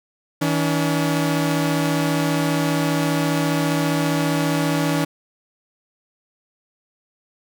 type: tone pair together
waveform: sawtooth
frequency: 160 / 285.1 Hz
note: D#3 / C#4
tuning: +49 / +49 cents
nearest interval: minor seventh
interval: 1000 cents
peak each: -17 / -17 dBFS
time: 0.41-5.05 s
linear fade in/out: 10 ms
effects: none